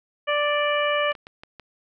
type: harmonic tone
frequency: 587.3 Hz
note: D5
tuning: in tune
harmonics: 1 / 2 / 3 / 4 / 5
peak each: -23 / -26 / -28 / -29 / -30 dBFS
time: 0.27-1.13 s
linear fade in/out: 20 ms
type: clicks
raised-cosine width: 0.3 ms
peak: -25 dBFS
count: 5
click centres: 1.119 / 1.152 / 1.269 / 1.435 / 1.597 s
effects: none